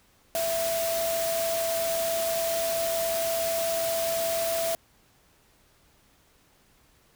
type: tone in noise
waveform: sine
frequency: 665 Hz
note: E5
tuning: 15 cents sharp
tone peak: -26 dBFS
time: 0.35-4.75 s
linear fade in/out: 0 ms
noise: white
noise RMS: -32 dBFS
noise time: 0.35-4.75 s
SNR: +3 dB
effects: pink hiss -62 dBFS RMS until 7.15 s